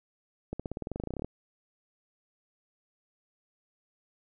accelerating click train, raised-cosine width 2 ms, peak -21 dBFS, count 18, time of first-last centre 0.53-1.246 s, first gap 66 ms, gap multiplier 0.94, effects none

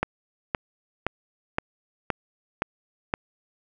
click train, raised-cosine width 0.5 ms, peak -8 dBFS, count 7, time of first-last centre 0.03-3.139 s, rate 1.93 Hz, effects none

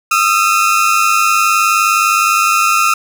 30% pulse tone pair together, 1244.5 / 1344 Hz, D#6 / E6, 0 / +33 cents, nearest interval minor second, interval 133 cents, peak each -10 dBFS, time 0.11-2.94 s, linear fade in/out 5 ms, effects none

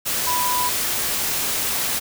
sine tone in noise, 987.8 Hz, B5, in tune, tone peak -21 dBFS, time 0.26-0.7 s, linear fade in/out 20 ms, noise white, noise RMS -23 dBFS, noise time 0.05-2 s, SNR -1 dB, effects none

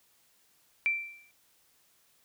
sine tone with exponential decay, 2346 Hz, D7, 2 cents flat, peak -22 dBFS, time 0.86-1.31 s, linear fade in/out 0 ms, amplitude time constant 96 ms, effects white hiss -67 dBFS RMS until 2.24 s

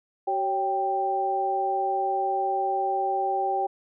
sine tone cluster, 380.8 / 555 / 785 Hz, F#4 / C#5 / G5, +50 / +2 / +2 cents, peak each -30 / -33 / -24 dBFS, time 0.27-3.67 s, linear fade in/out 10 ms, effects none

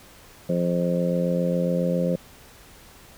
harmonic tone, 87.31 Hz, F2, in tune, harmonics 2 / 3 / 4 / 5 / 6 / 7, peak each -23 / -32 / -34 / -33 / -25 / -34 dBFS, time 0.49-2.16 s, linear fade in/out 5 ms, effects pink hiss -49 dBFS RMS until 3.17 s

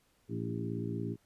harmonic tone with a mistuned harmonic, 57.1 Hz, A#1, 35 cents flat, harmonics 2 / 3 / 4 / 5 / 6 / 7, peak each -38 / -40 / -41 / -42 / -43 / -43 dBFS, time 0.28-1.17 s, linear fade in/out 50 ms, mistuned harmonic 6, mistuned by -35 cents, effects pink hiss -71 dBFS RMS until 1.25 s + resampled to 32000 Hz

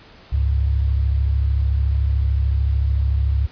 sine tone pair together, 69.53 / 103.1 Hz, C#2 / G#2, +6 / -12 cents, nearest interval perfect fifth, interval 682 cents, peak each -16 / -23 dBFS, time 0.32-3.47 s, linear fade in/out 10 ms, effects pink hiss -46 dBFS RMS until 3.51 s + resampled to 11025 Hz

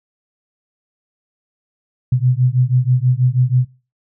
sine beating tone pair, 123.47 / 129.67 Hz, B2 / C3, 0 / -15 cents, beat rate 6.2 Hz, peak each -15 dBFS, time 2.12-3.65 s, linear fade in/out 5 ms, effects noise-tail reverb RT60 0.3 s tail -18 dB re dry

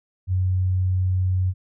sine tone, 92.5 Hz, F#2, in tune, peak -18 dBFS, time 0.27-1.54 s, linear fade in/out 50 ms, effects none

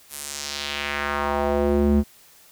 square tone with band-pass filter sweep, 72 Hz, D2, 34 cents flat, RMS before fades -23 dBFS, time 0.09-2.04 s, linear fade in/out 50 ms, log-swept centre 12000 to 200 Hz, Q 1.6, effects white hiss -52 dBFS RMS until 2.51 s

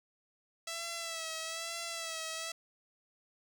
5% pulse tone with vibrato, 659.3 Hz, E5, in tune, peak -26 dBFS, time 0.67-2.52 s, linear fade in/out 5 ms, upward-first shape sine, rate 1.1 Hz, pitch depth 44 cents each way, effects none

